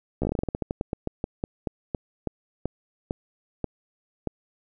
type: slowing click train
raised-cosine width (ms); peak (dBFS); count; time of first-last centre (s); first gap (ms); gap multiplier
2; -13; 25; 0.22-4.273; 14; 1.18
effects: none